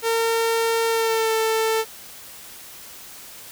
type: tone with pitch glide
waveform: sawtooth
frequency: 456.2 to 444.5 Hz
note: A#4 to A4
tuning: -37 to +18 cents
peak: -15 dBFS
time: 0.02-1.85 s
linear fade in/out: 50 ms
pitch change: -45 cents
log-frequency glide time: 0.87-1.33 s
effects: white hiss -41 dBFS RMS until 3.51 s